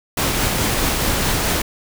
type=noise with tremolo; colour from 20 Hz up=pink; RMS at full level=-18 dBFS; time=0.17-1.62 s; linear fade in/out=5 ms; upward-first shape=triangle; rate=4.7 Hz; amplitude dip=25%; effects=none